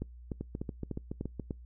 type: two click trains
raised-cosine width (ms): 3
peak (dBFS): -22 / -23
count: 6 / 8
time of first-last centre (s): 0.02-1.508 / 0.41-1.397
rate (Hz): 3.36 / 7.09
effects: noise-tail reverb RT60 0.2 s tail -26 dB re dry + added 60 Hz sine -47 dBFS peak until 1.65 s